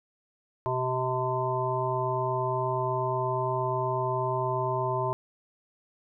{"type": "harmonic tone with a mistuned harmonic", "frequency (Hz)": 128.4, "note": "C3", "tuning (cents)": -32, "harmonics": [1, 3, 5, 7, 8], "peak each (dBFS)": [-32, -32, -32, -32, -32], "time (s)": [0.66, 5.13], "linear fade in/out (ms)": 0, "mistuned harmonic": 1, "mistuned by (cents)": -32, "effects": []}